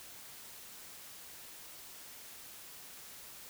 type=silence; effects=white hiss -51 dBFS RMS until 3.49 s